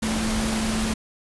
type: tone in noise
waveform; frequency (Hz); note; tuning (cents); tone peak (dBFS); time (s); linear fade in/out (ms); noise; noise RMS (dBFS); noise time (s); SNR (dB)
sine; 220; A3; 0; -24; 0.02-0.94; 10; pink; -27; 0.02-0.94; 0
effects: resampled to 24000 Hz